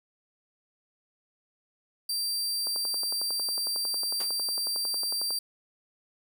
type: tone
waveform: sawtooth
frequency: 4700 Hz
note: D8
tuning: 1 cent sharp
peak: -25 dBFS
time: 2.09-5.39 s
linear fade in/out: 5 ms
type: click train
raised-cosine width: 1 ms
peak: -25 dBFS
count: 30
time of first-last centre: 2.67-5.306 s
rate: 11 Hz
type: noise with exponential decay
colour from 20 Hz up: pink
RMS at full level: -35 dBFS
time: 4.2-4.34 s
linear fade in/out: 2 ms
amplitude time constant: 29 ms
effects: high-pass 400 Hz 12 dB/octave